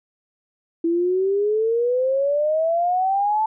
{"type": "exponential sweep", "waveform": "sine", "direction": "up", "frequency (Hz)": [329.6, 883], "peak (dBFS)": -17, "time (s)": [0.84, 3.46], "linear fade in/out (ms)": 5, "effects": []}